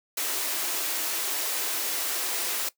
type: high-pass noise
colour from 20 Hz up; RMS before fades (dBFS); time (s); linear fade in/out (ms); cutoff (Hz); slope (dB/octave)
white; -29; 0.17-2.69; 5; 270; 96
effects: noise-tail reverb RT60 0.1 s tail -18 dB re dry